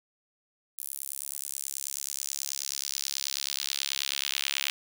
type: tone with high-pass filter sweep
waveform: sawtooth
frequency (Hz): 69.3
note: C#2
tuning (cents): 0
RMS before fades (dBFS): -34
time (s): 0.78-4.7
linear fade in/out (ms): 0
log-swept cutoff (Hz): 11000 to 2800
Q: 1.7
effects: none